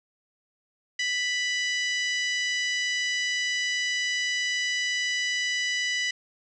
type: harmonic tone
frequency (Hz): 987.8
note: B5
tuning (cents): 0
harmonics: 2 / 3 / 4 / 5 / 6 / 7 / 8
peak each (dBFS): -27 / -31 / -38 / -36 / -37 / -44 / -47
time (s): 0.99-6.11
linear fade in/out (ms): 5
effects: none